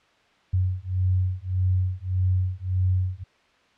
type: beating tone pair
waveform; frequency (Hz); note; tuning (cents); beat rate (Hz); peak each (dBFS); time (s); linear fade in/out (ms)
sine; 91.6 / 93.3; F#2 / F#2; -17 / +15; 1.7; -24; 0.53-3.24; 10
effects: white hiss -60 dBFS RMS until 3.77 s + low-pass 3000 Hz 12 dB/octave